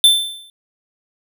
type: tone with exponential decay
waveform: square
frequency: 3544 Hz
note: A7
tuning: 12 cents sharp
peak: -5 dBFS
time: 0.04-0.5 s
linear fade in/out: 1 ms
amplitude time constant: 100 ms
effects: none